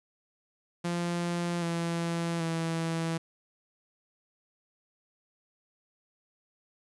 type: tone with pitch steps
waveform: sawtooth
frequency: 172.9 / 168.66 / 164.52 Hz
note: F3 / E3 / E3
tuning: -17 / +40 / -3 cents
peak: -25 dBFS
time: 0.84-3.18 s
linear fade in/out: 10 ms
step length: 780 ms
effects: resampled to 24000 Hz + 11-bit